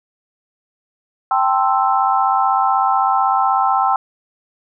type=chord; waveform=sine; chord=A minor seventh; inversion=third; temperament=equal; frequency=784 / 880 / 1046.5 / 1318.5 Hz; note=G5 / A5 / C6 / E6; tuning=0 / 0 / 0 / 0 cents; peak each=-16 / -21 / -19 / -19 dBFS; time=1.31-3.96 s; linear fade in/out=2 ms; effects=none